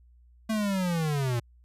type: linear sweep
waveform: square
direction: down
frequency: 223.3 to 115.1 Hz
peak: -26 dBFS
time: 0.49-1.4 s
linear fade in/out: 10 ms
effects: added 60 Hz sine -54 dBFS peak until 1.64 s + resampled to 32000 Hz